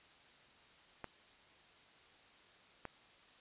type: clicks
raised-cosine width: 0.5 ms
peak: -28 dBFS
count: 2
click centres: 1.043 / 2.853 s
effects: white hiss -63 dBFS RMS until 3.4 s + resampled to 8000 Hz